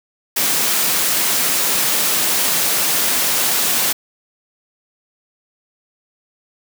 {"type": "high-pass noise", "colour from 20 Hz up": "white", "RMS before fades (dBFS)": -17, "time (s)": [0.36, 3.93], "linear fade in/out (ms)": 10, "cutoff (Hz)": 130, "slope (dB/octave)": 48, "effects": []}